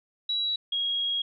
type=tone pair in turn; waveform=sine; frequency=3899 / 3289 Hz; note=B7 / G#7; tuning=-23 / -18 cents; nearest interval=minor third; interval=295 cents; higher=first; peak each=-25 dBFS; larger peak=neither; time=0.29-0.56 / 0.72-1.22 s; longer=second; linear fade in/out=5 ms; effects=none